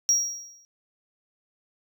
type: tone with exponential decay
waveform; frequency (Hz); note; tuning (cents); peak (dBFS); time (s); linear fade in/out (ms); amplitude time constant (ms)
triangle; 5660; F8; +22; -14; 0.09-0.65; 0; 120
effects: tanh soft clip ceiling -10 dBFS